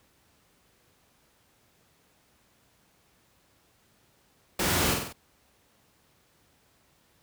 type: noise with echo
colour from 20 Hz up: pink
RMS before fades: -27 dBFS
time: 4.59-4.94 s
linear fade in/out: 5 ms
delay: 47 ms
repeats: 4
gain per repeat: -4 dB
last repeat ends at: 5.128 s
effects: pink hiss -65 dBFS RMS until 7.22 s + high-pass 60 Hz 12 dB/octave